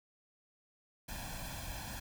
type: noise with comb filter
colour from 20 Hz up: pink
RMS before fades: -43 dBFS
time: 1.08-2 s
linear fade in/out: 10 ms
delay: 1.2 ms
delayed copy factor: +0.8
effects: none